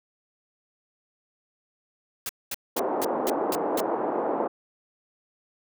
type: noise bursts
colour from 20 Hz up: white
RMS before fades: -31 dBFS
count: 7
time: 2.26-3.804 s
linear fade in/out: 2 ms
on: 32 ms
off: 220 ms
type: band-pass noise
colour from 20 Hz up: pink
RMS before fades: -27 dBFS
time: 2.76-4.48 s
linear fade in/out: 10 ms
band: 300 to 970 Hz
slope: 24 dB/octave
effects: none